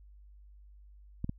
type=clicks; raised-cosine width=5 ms; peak=-21 dBFS; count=2; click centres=1.244 / 1.294 s; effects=added 50 Hz sine -52 dBFS peak until 1.38 s